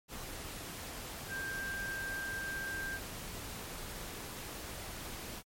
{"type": "tone in noise", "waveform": "sine", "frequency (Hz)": 1583, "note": "G6", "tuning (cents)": 17, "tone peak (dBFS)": -37, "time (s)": [1.28, 3], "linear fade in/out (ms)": 50, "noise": "pink", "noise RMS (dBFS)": -44, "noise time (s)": [0.08, 5.43], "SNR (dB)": 4, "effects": ["MP3 64 kbps"]}